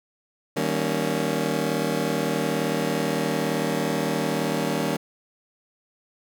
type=chord; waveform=20% pulse; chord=Eb dominant seventh; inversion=none; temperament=just; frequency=155.56 / 194.45 / 233.3 / 280 Hz; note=Eb3 / G3 / Bb3 / Db4; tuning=0 / -14 / +2 / +18 cents; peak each=-24 dBFS; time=0.56-4.97 s; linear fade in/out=10 ms; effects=none